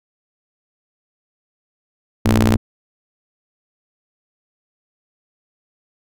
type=ring-modulated tone; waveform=sawtooth; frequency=60.4 Hz; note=B1; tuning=38 cents flat; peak=-5 dBFS; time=2.25-2.57 s; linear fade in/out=10 ms; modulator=160 Hz; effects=none